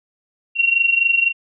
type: tone with amplitude modulation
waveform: sine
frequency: 2744 Hz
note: F7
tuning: 31 cents flat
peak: -10 dBFS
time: 0.55-1.33 s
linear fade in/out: 50 ms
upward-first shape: sine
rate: 23.9 Hz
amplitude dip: 75%
effects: none